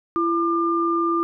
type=tone pair together; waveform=sine; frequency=336.4 / 1198.8 Hz; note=E4 / D6; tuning=+35 / +35 cents; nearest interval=octave + minor seventh; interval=2200 cents; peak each=-21 dBFS; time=0.16-1.23 s; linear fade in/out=0 ms; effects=none